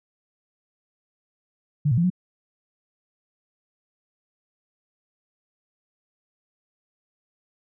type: tone with pitch steps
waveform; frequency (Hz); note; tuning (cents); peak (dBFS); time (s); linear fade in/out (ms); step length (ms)
sine; 147.3 / 117.6 / 170.3 / 182.1; D3 / A#2 / F3 / F#3; +6 / +16 / -43 / -27; -17; 1.85-2.102; 10; 63
effects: none